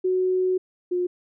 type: tone pair in turn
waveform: sine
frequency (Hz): 370 / 358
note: F#4 / F4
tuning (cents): 0 / +43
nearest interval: minor second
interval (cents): 57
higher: first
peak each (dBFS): -19 / -21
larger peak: first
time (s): 0.04-0.58 / 0.91-1.07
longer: first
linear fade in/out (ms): 10
effects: none

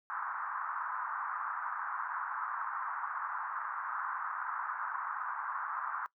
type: band-pass noise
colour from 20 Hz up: pink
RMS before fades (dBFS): -38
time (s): 0.1-6.06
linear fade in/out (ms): 0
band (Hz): 960 to 1500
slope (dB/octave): 48
effects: noise-tail reverb RT60 0.1 s tail -20 dB re dry

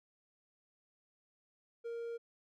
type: tone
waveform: triangle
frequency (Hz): 466.2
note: A#4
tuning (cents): 0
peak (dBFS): -37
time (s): 1.84-2.18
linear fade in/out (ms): 20
effects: none

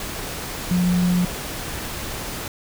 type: tone in noise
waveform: sine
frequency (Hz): 178.6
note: F3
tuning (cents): +39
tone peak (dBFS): -16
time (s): 0.71-1.25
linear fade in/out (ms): 2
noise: pink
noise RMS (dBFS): -30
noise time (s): 0-2.48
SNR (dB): +11
effects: none

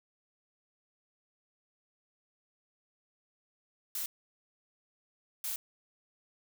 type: noise bursts at uneven times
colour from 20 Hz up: blue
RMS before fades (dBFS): -36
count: 2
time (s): 3.95-4.06 / 5.44-5.56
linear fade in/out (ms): 2
effects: none

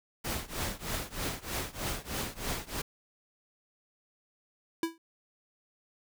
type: noise with tremolo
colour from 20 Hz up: pink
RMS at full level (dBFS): -32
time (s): 0.24-2.82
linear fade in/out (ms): 10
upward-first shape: triangle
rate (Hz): 3.2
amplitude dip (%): 95
type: tone with exponential decay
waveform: square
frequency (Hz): 329.6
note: E4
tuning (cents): 0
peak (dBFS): -25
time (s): 4.83-4.98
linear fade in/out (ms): 2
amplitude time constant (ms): 31
effects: none

